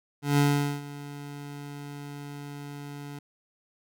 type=tone with ADSR envelope; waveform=25% pulse; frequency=143.7 Hz; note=D3; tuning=37 cents flat; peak=-15 dBFS; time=0.22-3.19 s; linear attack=160 ms; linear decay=430 ms; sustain=-19 dB; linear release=5 ms; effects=none